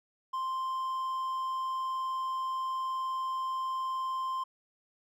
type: tone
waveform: triangle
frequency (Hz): 1046.5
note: C6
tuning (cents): 0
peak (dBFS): -29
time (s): 0.33-4.44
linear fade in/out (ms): 10
effects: none

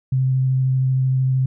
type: tone with vibrato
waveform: sine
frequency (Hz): 130.8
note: C3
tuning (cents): 0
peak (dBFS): -15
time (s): 0.12-1.46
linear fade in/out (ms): 5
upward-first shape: triangle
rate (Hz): 13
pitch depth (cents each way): 13
effects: none

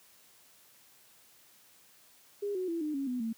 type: tone with pitch steps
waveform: sine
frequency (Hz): 407.3 / 369.2 / 334.7 / 303.4 / 275 / 249.3 / 226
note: G#4 / F#4 / E4 / D#4 / C#4 / B3 / A3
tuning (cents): -34 / -4 / +26 / -44 / -14 / +16 / +47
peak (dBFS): -31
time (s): 2.42-3.33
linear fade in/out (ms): 10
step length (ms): 130
effects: white hiss -61 dBFS RMS until 3.37 s + high-pass 80 Hz 12 dB/octave

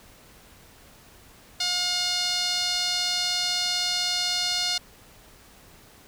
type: tone with band-pass filter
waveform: sawtooth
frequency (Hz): 716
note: F5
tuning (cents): +43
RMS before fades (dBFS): -26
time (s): 1.6-4.78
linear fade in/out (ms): 5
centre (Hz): 4500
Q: 3
effects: pink hiss -52 dBFS RMS until 6.07 s

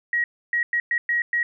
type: tone bursts at uneven times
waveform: sine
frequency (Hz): 1900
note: A#6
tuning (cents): +33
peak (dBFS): -19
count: 6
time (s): 0.13-0.24 / 0.53-0.63 / 0.73-0.8 / 0.91-0.98 / 1.09-1.22 / 1.33-1.43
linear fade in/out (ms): 2
effects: none

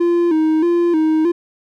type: tone with vibrato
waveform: triangle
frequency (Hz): 329.3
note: E4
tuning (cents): -2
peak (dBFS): -10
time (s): 0-1.32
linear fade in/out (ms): 10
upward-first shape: square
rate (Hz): 1.6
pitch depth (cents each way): 81
effects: none

